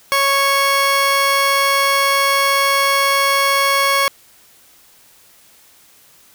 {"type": "tone pair together", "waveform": "15% pulse", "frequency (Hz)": [553, 1106], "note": ["C#5", "C#6"], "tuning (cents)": [-4, -4], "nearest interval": "octave", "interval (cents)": 1200, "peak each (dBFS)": -11, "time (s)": [0.12, 4.08], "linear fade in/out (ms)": 0, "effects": ["white hiss -49 dBFS RMS until 6.34 s"]}